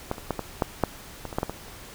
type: clicks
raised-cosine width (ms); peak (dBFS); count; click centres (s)
1; -12 / -23 / -11 / -14 / -7 / -6 / -19 / -21 / -10 / -11 / -17 / -29; 12; 0.114 / 0.182 / 0.307 / 0.393 / 0.622 / 0.837 / 1.253 / 1.328 / 1.385 / 1.431 / 1.496 / 1.682
effects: pink hiss -44 dBFS RMS until 1.94 s